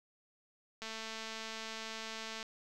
click train, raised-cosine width 0.2 ms, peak -26 dBFS, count 358, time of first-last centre 0.82-2.428 s, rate 222 Hz, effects none

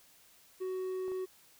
triangle tone, 372.9 Hz, F#4, 14 cents sharp, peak -32 dBFS, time 0.6-1.26 s, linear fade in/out 20 ms
clicks, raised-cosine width 1 ms, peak -39 dBFS, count 2, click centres 1.081 / 1.118 s
effects white hiss -62 dBFS RMS until 1.59 s

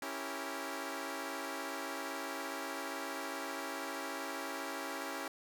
10% pulse chord, C# diminished seventh, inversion none, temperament equal, 277.2 / 329.6 / 392 / 466.2 Hz, C#4 / E4 / G4 / Bb4, 0 / 0 / 0 / 0 cents, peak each -34 / -36 / -37 / -40 dBFS, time 0.02-5.28 s, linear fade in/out 2 ms, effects none

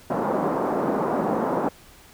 pink band-pass noise, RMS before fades -24 dBFS, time 0.1-1.69 s, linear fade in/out 5 ms, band 200 to 1100 Hz, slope 24 dB/octave, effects pink hiss -50 dBFS RMS until 2.13 s

